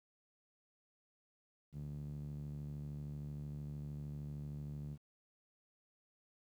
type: tone with band-pass filter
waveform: sawtooth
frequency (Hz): 73.1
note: D2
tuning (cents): -7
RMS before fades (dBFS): -45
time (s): 1.72-4.98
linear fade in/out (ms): 50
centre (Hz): 160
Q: 3.1
effects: 12-bit